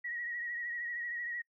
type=tone with vibrato; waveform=sine; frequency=1907 Hz; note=A#6; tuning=39 cents sharp; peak=-36 dBFS; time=0.04-1.42 s; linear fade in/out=10 ms; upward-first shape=triangle; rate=13 Hz; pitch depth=48 cents each way; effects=noise-tail reverb RT60 0.1 s tail -24 dB re dry